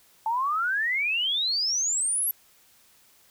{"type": "exponential sweep", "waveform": "sine", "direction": "up", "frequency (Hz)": [868, 11840], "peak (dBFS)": -23, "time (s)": [0.26, 2.31], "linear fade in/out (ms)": 2, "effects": ["white hiss -59 dBFS RMS until 3.3 s"]}